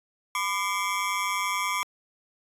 25% pulse ring-modulated tone, 1098 Hz, C#6, 17 cents flat, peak -19 dBFS, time 0.35-1.83 s, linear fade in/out 0 ms, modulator 95.4 Hz, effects resampled to 32000 Hz

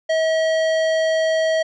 sine tone with hard clipping, 641 Hz, E5, 49 cents flat, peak -18 dBFS, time 0.09-1.63 s, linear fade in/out 10 ms, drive 14 dB, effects resampled to 24000 Hz

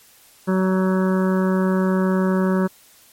harmonic tone with a mistuned harmonic, 187.8 Hz, F#3, 26 cents sharp, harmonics 1 / 2 / 3 / 5 / 6 / 7 / 8 / 9, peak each -17 / -23 / -27 / -31 / -33 / -34 / -35 / -36 dBFS, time 0.47-2.68 s, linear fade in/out 20 ms, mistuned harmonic 9, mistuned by -25 cents, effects white hiss -51 dBFS RMS until 3.12 s + MP3 64 kbps

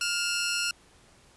15% pulse tone pair together, 1411.4 / 2649 Hz, F6 / E7, +18 / +8 cents, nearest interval major seventh, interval 1090 cents, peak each -22 / -23 dBFS, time 0.01-0.71 s, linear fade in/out 2 ms, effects pink hiss -58 dBFS RMS until 1.36 s + resampled to 24000 Hz

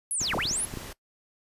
sine linear two-way sweep, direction down then up, 11175 to 98 to 11175 Hz, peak -26 dBFS, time 0.11-0.65 s, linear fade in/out 0 ms, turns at 0.36 s
pink noise, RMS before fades -41 dBFS, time 0.2-0.93 s, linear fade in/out 5 ms
clicks, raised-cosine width 3 ms, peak -23 dBFS, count 7, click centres 0.216 / 0.336 / 0.389 / 0.455 / 0.512 / 0.739 / 0.773 s
effects noise-tail reverb RT60 0.1 s tail -20 dB re dry + resampled to 32000 Hz

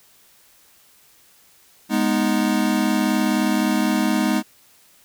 square chord, G# minor, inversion none, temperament equal, 207.7 / 246.9 / 311.1 Hz, G#3 / B3 / D#4, 0 / 0 / 0 cents, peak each -22 / -23 / -23 dBFS, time 1.89-4.43 s, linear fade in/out 50 ms, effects white hiss -54 dBFS RMS until 5.04 s

